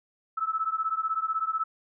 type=beating tone pair; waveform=sine; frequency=1300 / 1316 Hz; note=E6 / E6; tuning=-24 / -3 cents; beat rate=16 Hz; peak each=-29 dBFS; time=0.37-1.64 s; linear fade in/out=10 ms; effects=none